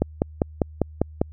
click train, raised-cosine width 2 ms, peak -5 dBFS, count 7, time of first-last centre 0.02-1.215 s, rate 5.02 Hz, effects added 77 Hz sine -39 dBFS peak until 1.32 s

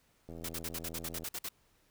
click train, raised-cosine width 2 ms, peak -33 dBFS, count 79, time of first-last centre 0.29-1.233 s, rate 82.7 Hz
white noise bursts, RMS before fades -39 dBFS, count 11, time 0.44-1.489 s, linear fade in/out 5 ms, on 49 ms, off 51 ms
effects pink hiss -70 dBFS RMS until 1.9 s

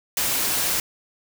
white noise, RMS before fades -23 dBFS, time 0.17-0.8 s, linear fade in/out 2 ms, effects none

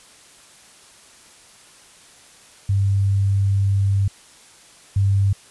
sine tone pair in turn, 98.7 / 98.7 Hz, G2 / G2, +12 / +12 cents, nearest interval unison, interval 0 cents, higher neither, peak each -15 / -14 dBFS, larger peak second, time 2.69-4.08 / 4.96-5.33 s, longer first, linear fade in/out 5 ms, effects white hiss -48 dBFS RMS until 5.5 s + resampled to 24000 Hz

